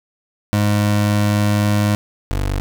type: tone pair in turn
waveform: 25% pulse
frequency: 103.83 / 48.58 Hz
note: G#2 / G1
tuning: 0 / -15 cents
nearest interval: octave + minor second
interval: 1315 cents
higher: first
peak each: -10 / -14 dBFS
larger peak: first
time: 0.53-1.95 / 2.31-2.6 s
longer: first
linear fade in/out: 0 ms
effects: none